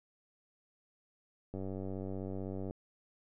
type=click train; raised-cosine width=2 ms; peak=-28 dBFS; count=113; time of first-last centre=1.54-2.709 s; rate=95.8 Hz; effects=none

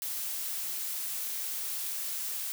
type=noise; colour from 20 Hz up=blue; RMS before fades=-35 dBFS; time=0.02-2.52 s; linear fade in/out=0 ms; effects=none

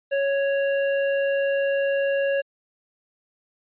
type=tone; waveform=square; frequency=554.4 Hz; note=C#5; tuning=in tune; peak=-21 dBFS; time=0.11-2.42 s; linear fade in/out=20 ms; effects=resampled to 8000 Hz

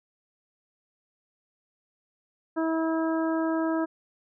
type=harmonic tone; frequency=323.5 Hz; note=E4; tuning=32 cents flat; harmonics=1 / 2 / 3 / 4 / 5; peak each=-25 / -31 / -35 / -37 / -39 dBFS; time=2.56-3.86 s; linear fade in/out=20 ms; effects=none

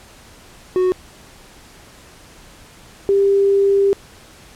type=tone pair in turn; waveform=triangle / sine; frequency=368 / 396.3 Hz; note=F#4 / G4; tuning=-9 / +19 cents; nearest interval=minor second; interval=128 cents; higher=second; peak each=-11 dBFS; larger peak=neither; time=0.76-0.92 / 3.09-3.93 s; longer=second; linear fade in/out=0 ms; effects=pink hiss -44 dBFS RMS until 4.55 s + low-pass 11000 Hz 12 dB/octave

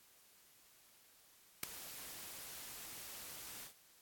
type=noise with ADSR envelope; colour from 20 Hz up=white; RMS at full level=-32 dBFS; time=1.63-3.74 s; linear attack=4 ms; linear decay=5 ms; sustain=-18 dB; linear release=110 ms; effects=white hiss -66 dBFS RMS until 4.01 s + AAC 64 kbps

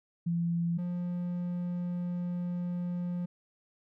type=tone pair in turn; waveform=sine / triangle; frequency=170 / 176.39 Hz; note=F3 / F3; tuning=-46 / +18 cents; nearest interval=minor second; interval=64 cents; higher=second; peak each=-27 / -29 dBFS; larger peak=first; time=0.26-0.78 / 0.78-3.26 s; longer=second; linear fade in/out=10 ms; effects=none

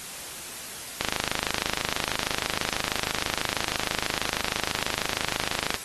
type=click train; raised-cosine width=0.2 ms; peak=-6 dBFS; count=125; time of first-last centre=1.01-5.743 s; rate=26.2 Hz; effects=white hiss -38 dBFS RMS until 5.84 s + AAC 32 kbps

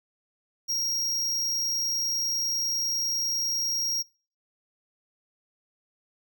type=tone; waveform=square; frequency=5610 Hz; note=F8; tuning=7 cents sharp; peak=-26 dBFS; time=0.68-4.03 s; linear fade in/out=20 ms; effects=noise-tail reverb RT60 0.4 s tail -23 dB re dry

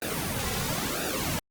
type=noise with flanger; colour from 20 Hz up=pink; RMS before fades=-30 dBFS; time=0.02-1.39 s; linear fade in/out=2 ms; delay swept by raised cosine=0.93 to 3.33 ms; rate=0.98 Hz; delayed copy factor=-1; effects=Opus 24 kbps

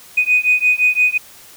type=beating tone pair; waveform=sine; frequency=2488 / 2493.8 Hz; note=D#7 / D#7; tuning=-1 / +3 cents; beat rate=5.8 Hz; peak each=-14 / -14 dBFS; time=0.17-1.18 s; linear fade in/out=10 ms; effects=tanh soft clip ceiling -4 dBFS + white hiss -42 dBFS RMS until 1.56 s

